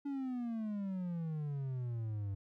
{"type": "exponential sweep", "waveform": "triangle", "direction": "down", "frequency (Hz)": [286.5, 96.8], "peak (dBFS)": -34, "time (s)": [0.05, 2.35], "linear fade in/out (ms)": 10, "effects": []}